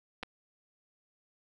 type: clicks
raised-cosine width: 0.3 ms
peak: -23 dBFS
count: 2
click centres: 0.229 / 0.233 s
effects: none